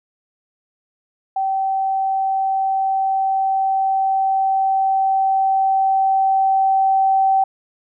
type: tone with level ramp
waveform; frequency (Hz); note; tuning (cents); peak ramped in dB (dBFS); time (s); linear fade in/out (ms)
sine; 772; G5; -27; -17 to -12; 1.36-7.44; 5
effects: none